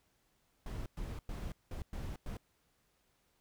brown noise bursts at uneven times, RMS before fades -41 dBFS, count 6, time 0.66-0.86 / 0.97-1.19 / 1.29-1.52 / 1.71-1.82 / 1.93-2.16 / 2.26-2.37 s, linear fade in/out 2 ms, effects pink hiss -75 dBFS RMS until 3.4 s

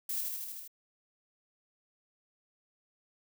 violet noise with echo, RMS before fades -35 dBFS, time 0.09-0.21 s, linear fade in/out 5 ms, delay 78 ms, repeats 6, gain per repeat -2 dB, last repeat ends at 0.678 s, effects none

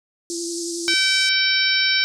sine tone with vibrato, 340 Hz, F4, 46 cents flat, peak -27 dBFS, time 0.3-0.94 s, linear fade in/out 2 ms, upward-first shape sine, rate 11 Hz, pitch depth 20 cents each way
pink band-pass noise, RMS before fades -31 dBFS, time 0.3-1.29 s, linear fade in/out 0 ms, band 4600 to 9200 Hz, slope 48 dB/octave
harmonic tone, 769 Hz, G5, 33 cents flat, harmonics 2 / 3 / 4 / 5 / 6 / 7, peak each -23 / -22 / -26 / -23 / -26 / -22 dBFS, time 0.88-2.04 s, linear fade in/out 0 ms
effects none

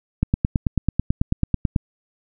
click train, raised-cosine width 5 ms, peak -5 dBFS, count 15, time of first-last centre 0.23-1.762 s, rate 9.14 Hz, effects none

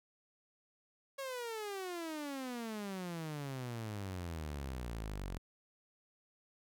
sawtooth exponential sweep, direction down, 554.4 to 43.65 Hz, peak -36 dBFS, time 1.18-5.38 s, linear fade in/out 10 ms, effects none

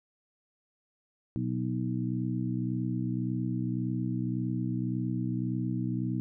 harmonic tone with a mistuned harmonic, 61.8 Hz, B1, 2 cents sharp, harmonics 2 / 3 / 4 / 5, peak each -32 / -34 / -35 / -36 dBFS, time 1.36-6.2 s, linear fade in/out 0 ms, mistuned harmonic 5, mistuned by +37 cents, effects none

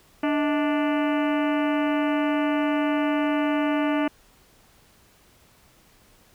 harmonic tone with a mistuned harmonic, 293.7 Hz, D4, in tune, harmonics 1 / 2 / 3 / 4 / 5 / 6 / 7 / 8 / 9 / 10, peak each -22 / -28 / -32 / -34 / -36 / -38 / -39 / -40 / -41 / -42 dBFS, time 0.23-4.08 s, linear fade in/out 5 ms, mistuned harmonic 2, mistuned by +120 cents, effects pink hiss -57 dBFS RMS until 6.34 s

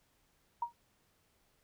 sine tone with exponential decay, 945 Hz, A#5, 23 cents sharp, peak -28 dBFS, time 0.62-0.73 s, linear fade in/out 5 ms, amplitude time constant 23 ms, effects pink hiss -73 dBFS RMS until 1.63 s

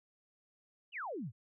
sine exponential sweep, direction down, 3093 to 96.2 Hz, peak -38 dBFS, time 0.92-1.32 s, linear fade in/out 50 ms, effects none

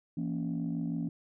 sine chord, A# diminished, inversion second, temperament just, 167.82 / 233.1 / 279.7 Hz, E3 / A#3 / C#4, +31 / 0 / +16 cents, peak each -33 / -35 / -35 dBFS, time 0.17-1.09 s, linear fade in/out 5 ms, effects tanh soft clip ceiling -25 dBFS

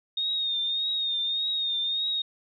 sine tone with vibrato, 3694 Hz, A#7, 16 cents flat, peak -25 dBFS, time 0.17-2.22 s, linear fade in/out 5 ms, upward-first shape triangle, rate 1.7 Hz, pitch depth 58 cents each way, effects none

